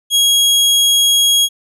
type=tone; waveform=sawtooth; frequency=3300 Hz; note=G#7; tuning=12 cents flat; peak=-6 dBFS; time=0.1-1.49 s; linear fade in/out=50 ms; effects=resampled to 32000 Hz